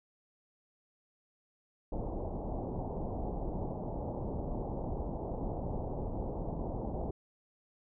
pink low-pass noise, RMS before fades -37 dBFS, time 1.92-7.11 s, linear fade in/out 5 ms, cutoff 870 Hz, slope 48 dB/octave, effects none

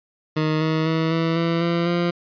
20% pulse tone with pitch steps, 155.56 / 158.37 / 161.23 / 164.15 / 167.11 / 170.13 / 173.2 Hz, D#3 / D#3 / E3 / E3 / E3 / F3 / F3, 0 / +31 / -38 / -7 / +24 / -45 / -14 cents, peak -14 dBFS, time 0.36-2.11 s, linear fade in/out 10 ms, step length 250 ms, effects resampled to 11025 Hz

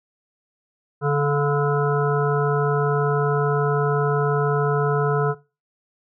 harmonic tone with a mistuned harmonic, 144.5 Hz, D3, 28 cents flat, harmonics 1 / 3 / 5 / 7 / 9 / 10, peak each -20 / -22 / -29 / -30 / -28 / -32 dBFS, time 1.01-5.35 s, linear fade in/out 50 ms, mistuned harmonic 5, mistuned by -31 cents, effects noise-tail reverb RT60 0.3 s tail -19 dB re dry

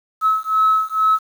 sine beating tone pair, 1291 / 1293.2 Hz, E6 / E6, -37 / -34 cents, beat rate 2.2 Hz, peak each -16 dBFS, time 0.21-1.19 s, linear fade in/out 50 ms, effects tanh soft clip ceiling -7 dBFS + 7-bit

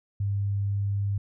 sine tone, 100.2 Hz, G2, 38 cents sharp, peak -24 dBFS, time 0.2-1.18 s, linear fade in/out 5 ms, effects none

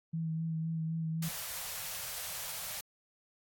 sine tone with vibrato, 161.8 Hz, E3, 32 cents flat, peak -32 dBFS, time 0.13-1.29 s, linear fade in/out 10 ms, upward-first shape sine, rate 3.9 Hz, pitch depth 21 cents each way
white band-stop noise, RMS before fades -40 dBFS, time 1.22-2.81 s, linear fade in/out 5 ms, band 180 to 480 Hz, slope 48 dB/octave
effects AAC 64 kbps

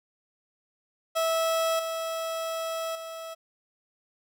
30% pulse tone with level steps, 653 Hz, E5, 17 cents flat, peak -21 / -27 / -34 dBFS, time 1.15-3.35 s, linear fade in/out 20 ms, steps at 1.79 / 2.95 s, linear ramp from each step 5 ms, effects none

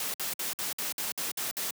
white noise bursts, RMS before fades -33 dBFS, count 9, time 0-1.708 s, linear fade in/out 2 ms, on 140 ms, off 56 ms, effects high-pass 150 Hz 12 dB/octave

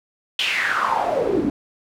pink noise with band-pass filter sweep, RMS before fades -21 dBFS, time 0.39-1.5 s, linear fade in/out 2 ms, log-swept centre 3200 to 260 Hz, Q 5.9, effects none

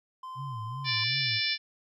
triangle tone, 1035 Hz, C6, 19 cents flat, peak -36 dBFS, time 0.23-1.04 s, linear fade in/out 5 ms
sine tone with vibrato, 123.1 Hz, B2, 5 cents flat, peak -35 dBFS, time 0.35-1.41 s, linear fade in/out 50 ms, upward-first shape sine, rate 2.7 Hz, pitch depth 210 cents each way
harmonic tone, 587.3 Hz, D5, in tune, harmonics 3 / 4 / 5 / 6 / 7 / 8 / 9, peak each -36 / -32 / -37 / -33 / -35 / -37 / -32 dBFS, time 0.84-1.58 s, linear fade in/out 50 ms
effects none

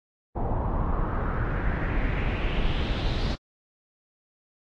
brown noise with low-pass filter sweep, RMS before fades -26 dBFS, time 0.35-3.36 s, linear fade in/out 20 ms, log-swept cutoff 790 to 4500 Hz, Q 3.4, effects AAC 32 kbps

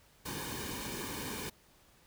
pink noise with comb filter, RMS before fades -40 dBFS, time 0.25-1.5 s, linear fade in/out 10 ms, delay 1.5 ms, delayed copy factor -0.7, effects pink hiss -64 dBFS RMS until 2.06 s

